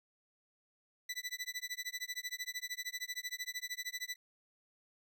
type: tone with tremolo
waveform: 20% pulse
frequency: 1983 Hz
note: B6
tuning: 7 cents sharp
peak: -31 dBFS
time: 1.09-4.16 s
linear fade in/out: 5 ms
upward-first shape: sine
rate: 13 Hz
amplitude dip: 100%
effects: none